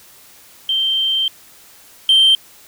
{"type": "tone pair in turn", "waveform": "sine", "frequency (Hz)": [3136, 3136], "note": ["G7", "G7"], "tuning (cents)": [0, 0], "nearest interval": "unison", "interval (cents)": 0, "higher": "neither", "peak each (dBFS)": [-14, -6], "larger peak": "second", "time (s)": [[0.69, 1.28], [2.09, 2.35]], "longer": "first", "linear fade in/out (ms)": 2, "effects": ["tanh soft clip ceiling -6 dBFS", "white hiss -45 dBFS RMS until 2.67 s"]}